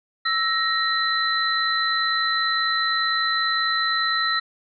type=tone cluster; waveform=sine; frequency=1320 / 1875 / 4029 Hz; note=E6 / A#6 / B7; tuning=+2 / +10 / +34 cents; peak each=-24 dBFS; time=0.25-4.4 s; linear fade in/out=10 ms; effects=none